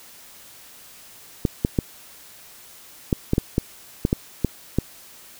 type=clicks; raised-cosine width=3 ms; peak=-5 dBFS; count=11; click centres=1.452 / 1.649 / 1.788 / 3.128 / 3.334 / 3.381 / 3.581 / 4.051 / 4.129 / 4.447 / 4.786 s; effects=white hiss -46 dBFS RMS until 5.39 s